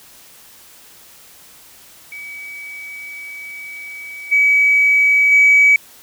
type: tone with level steps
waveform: sine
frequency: 2278 Hz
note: C#7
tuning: 47 cents sharp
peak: -29 / -9 / -6 dBFS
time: 2.12-5.76 s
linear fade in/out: 2 ms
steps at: 4.31 / 5.31 s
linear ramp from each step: 20 ms
effects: tanh soft clip ceiling -3 dBFS + white hiss -44 dBFS RMS until 6.02 s